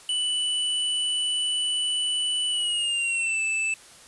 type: tone with pitch glide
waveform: square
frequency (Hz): 2975 to 2635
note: F#7 to E7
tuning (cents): +9 to -1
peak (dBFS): -24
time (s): 0.09-3.74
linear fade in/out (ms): 2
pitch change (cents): -210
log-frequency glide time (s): 2.49-3.41
effects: white hiss -49 dBFS RMS until 4.07 s + resampled to 24000 Hz